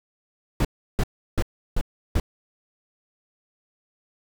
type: noise bursts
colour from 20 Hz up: brown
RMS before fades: -20 dBFS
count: 5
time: 0.6-2.2 s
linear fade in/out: 2 ms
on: 48 ms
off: 340 ms
effects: none